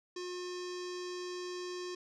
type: tone with low-pass filter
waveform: square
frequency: 359.2 Hz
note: F4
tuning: 49 cents sharp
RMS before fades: -41 dBFS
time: 0.16-1.95 s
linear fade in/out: 5 ms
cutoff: 5600 Hz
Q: 3.2
effects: none